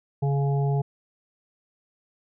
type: harmonic tone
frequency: 139.9 Hz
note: C#3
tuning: 16 cents sharp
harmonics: 1 / 3 / 5 / 6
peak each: -21 / -31 / -35 / -37 dBFS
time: 0.22-0.82 s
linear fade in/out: 10 ms
effects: none